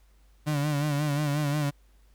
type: tone with vibrato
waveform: 35% pulse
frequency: 146.83 Hz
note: D3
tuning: in tune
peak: -23 dBFS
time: 0.46-1.71 s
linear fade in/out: 20 ms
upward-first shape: sine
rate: 5.6 Hz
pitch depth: 64 cents each way
effects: added 50 Hz sine -56 dBFS peak until 2.14 s + pink hiss -68 dBFS RMS until 2.14 s